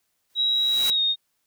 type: noise with exponential growth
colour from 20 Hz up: white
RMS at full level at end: -28 dBFS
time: 0.3-0.9 s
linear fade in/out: 0 ms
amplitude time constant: 130 ms
type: tone with pitch glide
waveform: sine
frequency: 3856 to 3703 Hz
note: B7 to A#7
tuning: -42 to -12 cents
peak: -19 dBFS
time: 0.35-1.16 s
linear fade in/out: 50 ms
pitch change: -70 cents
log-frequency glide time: 0.9-1 s
effects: white hiss -73 dBFS RMS until 1.46 s